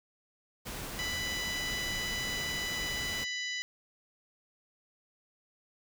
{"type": "noise", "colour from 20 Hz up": "pink", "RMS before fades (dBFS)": -40, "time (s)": [0.65, 3.25], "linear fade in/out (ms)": 20}
{"type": "harmonic tone", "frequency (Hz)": 992, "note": "B5", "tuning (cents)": 7, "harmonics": [2, 3, 4, 5, 6, 7], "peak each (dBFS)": [-36, -40, -42, -44, -46, -47], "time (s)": [0.99, 3.62], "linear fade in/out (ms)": 0}
{"effects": []}